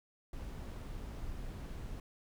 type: noise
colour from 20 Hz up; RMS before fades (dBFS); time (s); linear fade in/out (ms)
brown; -43; 0.33-2; 2
effects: none